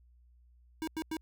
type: tone bursts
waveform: square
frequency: 318.7 Hz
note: D#4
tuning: 42 cents sharp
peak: -34 dBFS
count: 3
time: 0.82-1.168 s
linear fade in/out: 0 ms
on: 54 ms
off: 93 ms
effects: added 60 Hz sine -59 dBFS peak until 1.21 s